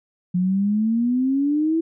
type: exponential sweep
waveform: sine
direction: up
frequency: 176.8 to 331.8 Hz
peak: -17 dBFS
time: 0.34-1.81 s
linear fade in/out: 10 ms
effects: none